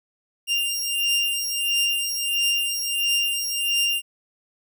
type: beating tone pair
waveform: sawtooth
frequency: 2794 / 2795.5 Hz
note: F7 / F7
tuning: 0 / +1 cents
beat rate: 1.5 Hz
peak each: -21 dBFS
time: 0.47-4.02 s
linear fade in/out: 50 ms
effects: none